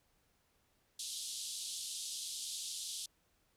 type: band-pass noise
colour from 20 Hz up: pink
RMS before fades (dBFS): -43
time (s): 0.99-3.06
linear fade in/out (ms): 5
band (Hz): 3300 to 11000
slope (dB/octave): 48
effects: pink hiss -75 dBFS RMS until 3.56 s